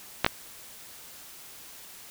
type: clicks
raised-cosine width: 0.3 ms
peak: -4 dBFS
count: 2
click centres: 0.246 / 0.264 s
effects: white hiss -47 dBFS RMS until 2.1 s